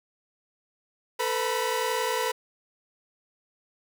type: tone cluster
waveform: sawtooth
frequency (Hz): 445.2 / 503 / 975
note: A4 / B4 / B5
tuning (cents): +20 / +32 / -23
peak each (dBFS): -26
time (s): 1.19-2.32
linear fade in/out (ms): 10
effects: none